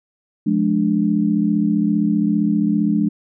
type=chord; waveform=sine; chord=D diminished; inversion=first; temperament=just; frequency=176.2 / 211.4 / 293.7 Hz; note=F3 / Ab3 / D4; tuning=+16 / +31 / 0 cents; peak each=-21 / -17 / -20 dBFS; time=0.46-3.09 s; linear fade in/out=10 ms; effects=none